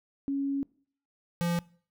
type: tone pair in turn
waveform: sine / square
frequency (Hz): 277.2 / 171.99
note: C#4 / F3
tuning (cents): 0 / -26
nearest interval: minor sixth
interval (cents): 826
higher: first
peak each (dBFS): -27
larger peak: neither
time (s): 0.28-0.63 / 1.41-1.59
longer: first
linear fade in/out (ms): 0
effects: noise-tail reverb RT60 0.5 s tail -23 dB re dry